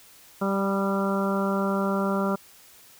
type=harmonic tone with a mistuned harmonic; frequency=196 Hz; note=G3; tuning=in tune; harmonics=1 / 2 / 3 / 4 / 5 / 6 / 7; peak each=-25 / -30 / -30 / -37 / -34 / -34 / -33 dBFS; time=0.41-2.36 s; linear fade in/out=10 ms; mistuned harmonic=6; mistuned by=+25 cents; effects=white hiss -52 dBFS RMS until 2.99 s